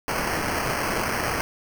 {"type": "noise with sample-and-hold", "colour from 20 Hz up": "white", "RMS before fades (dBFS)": -26, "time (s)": [0.08, 1.41], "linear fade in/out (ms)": 0, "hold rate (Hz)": 3675, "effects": []}